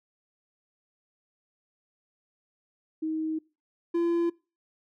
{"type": "tone pair in turn", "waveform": ["sine", "triangle"], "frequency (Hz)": [315.8, 340.3], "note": ["D#4", "F4"], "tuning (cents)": [26, -45], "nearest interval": "minor second", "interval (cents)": 129, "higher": "second", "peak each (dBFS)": [-27, -21], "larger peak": "second", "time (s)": [[3.02, 3.39], [3.94, 4.3]], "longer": "first", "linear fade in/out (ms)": 10, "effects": ["noise-tail reverb RT60 0.3 s tail -23 dB re dry"]}